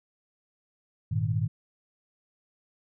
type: chord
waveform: sine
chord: Ab suspended second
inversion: none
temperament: equal with one note detuned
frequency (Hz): 101.28 / 116.54 / 155.56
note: Ab2 / Bb2 / Eb3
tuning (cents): -43 / 0 / 0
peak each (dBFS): -29 / -28 / -30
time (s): 1.11-1.48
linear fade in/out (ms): 10
effects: none